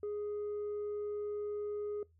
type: tone with tanh clipping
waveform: sine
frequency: 415.3 Hz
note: G#4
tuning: in tune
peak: -36 dBFS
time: 0.03-2.03 s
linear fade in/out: 2 ms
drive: 1 dB
effects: noise-tail reverb RT60 0.2 s tail -23 dB re dry + added 82 Hz sine -64 dBFS peak until 2.19 s